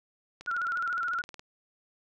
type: click train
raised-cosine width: 0.2 ms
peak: -27 dBFS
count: 20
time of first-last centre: 0.41-1.394 s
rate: 19.3 Hz
type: tone with vibrato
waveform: sine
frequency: 1405 Hz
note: F6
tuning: 10 cents sharp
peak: -28 dBFS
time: 0.47-1.22 s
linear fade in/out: 10 ms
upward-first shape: square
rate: 14 Hz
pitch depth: 57 cents each way
effects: none